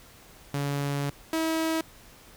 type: tone pair in turn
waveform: sawtooth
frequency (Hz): 142 / 322.3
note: C#3 / E4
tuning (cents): +42 / -39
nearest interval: octave + major second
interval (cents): 1419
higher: second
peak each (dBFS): -23 / -21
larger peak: second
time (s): 0.54-1.1 / 1.33-1.81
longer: first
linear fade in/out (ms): 2
effects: pink hiss -52 dBFS RMS until 2.36 s